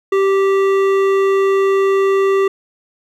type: tone with hard clipping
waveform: sine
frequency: 390 Hz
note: G4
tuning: 9 cents flat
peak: -13 dBFS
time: 0.12-2.48 s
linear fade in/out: 5 ms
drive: 12 dB
effects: none